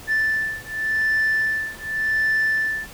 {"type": "beating tone pair", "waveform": "sine", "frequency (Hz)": [1760, 1760.88], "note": ["A6", "A6"], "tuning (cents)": [0, 1], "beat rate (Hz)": 0.88, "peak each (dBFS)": -21, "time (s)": [0.07, 2.88], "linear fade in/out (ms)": 50, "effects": ["tanh soft clip ceiling -15 dBFS", "pink hiss -41 dBFS RMS until 2.93 s"]}